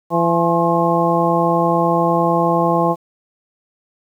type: harmonic tone with a mistuned harmonic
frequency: 169 Hz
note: E3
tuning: 43 cents sharp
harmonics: 1 / 2 / 3 / 4 / 5 / 6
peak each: -20 / -20 / -20 / -20 / -20 / -20 dBFS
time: 0.1-2.96 s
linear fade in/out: 50 ms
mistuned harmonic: 6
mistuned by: +88 cents
effects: 8-bit